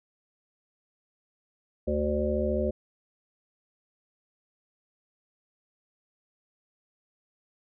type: harmonic tone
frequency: 74.2 Hz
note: D2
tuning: 18 cents sharp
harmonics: 1 / 3 / 5 / 7 / 8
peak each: -31 / -31 / -31 / -31 / -31 dBFS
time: 1.87-2.71 s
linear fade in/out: 10 ms
effects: none